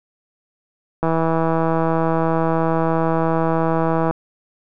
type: click train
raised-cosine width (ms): 1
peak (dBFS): -6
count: 503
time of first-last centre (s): 1.03-4.11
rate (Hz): 163
effects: none